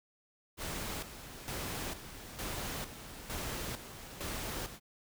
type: noise with tremolo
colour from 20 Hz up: pink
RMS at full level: -39 dBFS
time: 0.57-4.8 s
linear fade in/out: 50 ms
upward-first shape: square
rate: 1.1 Hz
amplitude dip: 65%
effects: none